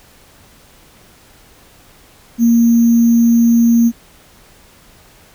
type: tone with sample-and-hold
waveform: sine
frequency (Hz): 233.1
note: A#3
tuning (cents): 0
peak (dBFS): -7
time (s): 2.38-3.92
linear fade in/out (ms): 50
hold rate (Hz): 6300
effects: pink hiss -46 dBFS RMS until 5.34 s